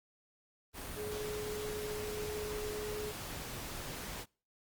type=tone in noise; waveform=sine; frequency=422.3 Hz; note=G#4; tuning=29 cents sharp; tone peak=-38 dBFS; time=0.95-3.14 s; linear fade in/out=50 ms; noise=pink; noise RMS=-43 dBFS; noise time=0.73-4.26 s; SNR=+2 dB; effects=noise-tail reverb RT60 0.4 s tail -26 dB re dry + Opus 32 kbps